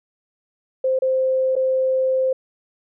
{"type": "tone with dropouts", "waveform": "sine", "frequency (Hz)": 522, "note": "C5", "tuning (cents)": -4, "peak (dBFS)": -16, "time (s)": [0.84, 2.33], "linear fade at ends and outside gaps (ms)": 5, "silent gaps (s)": [[0.99, 1.02], [1.555, 1.563]], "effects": []}